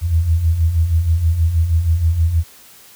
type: beating tone pair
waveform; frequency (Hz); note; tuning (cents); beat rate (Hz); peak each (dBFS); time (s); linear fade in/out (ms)
sine; 77.78 / 84.08; D#2 / E2; 0 / +35; 6.3; -20 / -13; 0.01-2.44; 50
effects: white hiss -44 dBFS RMS until 2.95 s